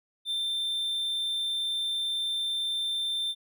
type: tone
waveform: triangle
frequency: 3571 Hz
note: A7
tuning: 25 cents sharp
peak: -26 dBFS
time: 0.25-3.35 s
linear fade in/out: 50 ms
effects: none